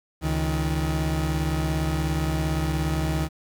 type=tone pair together; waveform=30% pulse; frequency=70.43 / 158.1 Hz; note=C#2 / D#3; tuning=+28 / +28 cents; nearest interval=octave + major second; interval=1400 cents; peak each=-23 dBFS; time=0.21-3.29 s; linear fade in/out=50 ms; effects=9-bit